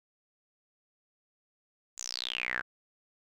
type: tone with band-pass filter sweep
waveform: sawtooth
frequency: 61.74 Hz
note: B1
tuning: in tune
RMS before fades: -36 dBFS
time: 1.97-2.62 s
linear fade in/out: 20 ms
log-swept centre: 7300 to 1500 Hz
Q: 9.5
effects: none